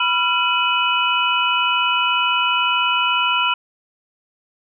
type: tone cluster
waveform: sine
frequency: 985 / 1371 / 2523 / 2965 Hz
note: B5 / F6 / D#7 / F#7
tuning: -5 / -32 / +23 / +3 cents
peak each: -21 dBFS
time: 0-3.54 s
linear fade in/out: 5 ms
effects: none